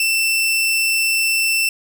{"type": "tone", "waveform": "sawtooth", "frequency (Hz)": 2676, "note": "E7", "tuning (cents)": 25, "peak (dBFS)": -12, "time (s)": [0, 1.69], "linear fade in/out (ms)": 2, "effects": []}